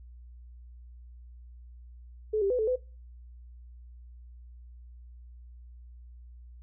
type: tone with pitch steps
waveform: sine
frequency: 430.4 / 394.6 / 500 / 436.8 / 505 Hz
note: A4 / G4 / B4 / A4 / B4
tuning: -38 / +11 / +21 / -13 / +39 cents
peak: -24 dBFS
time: 2.33-2.76 s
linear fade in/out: 10 ms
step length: 86 ms
effects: noise-tail reverb RT60 0.3 s tail -20 dB re dry + added 60 Hz sine -46 dBFS peak until 6.62 s